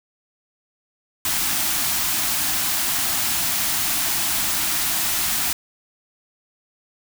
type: band-stop noise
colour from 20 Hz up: white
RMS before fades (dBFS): -22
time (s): 1.25-5.53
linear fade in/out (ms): 2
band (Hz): 370 to 620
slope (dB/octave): 96
effects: none